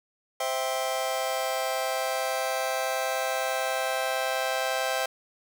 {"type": "chord", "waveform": "sawtooth", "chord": "C major", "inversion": "none", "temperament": "just", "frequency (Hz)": [523.3, 654.1, 784.9], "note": ["C5", "E5", "G5"], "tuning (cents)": [0, -14, 2], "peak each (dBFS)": -27, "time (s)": [0.4, 5.06], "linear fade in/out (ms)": 5, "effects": []}